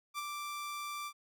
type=tone with ADSR envelope; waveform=sawtooth; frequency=1174.7 Hz; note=D6; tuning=in tune; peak=-31 dBFS; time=0.14-1.13 s; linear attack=44 ms; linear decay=22 ms; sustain=-4 dB; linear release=64 ms; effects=none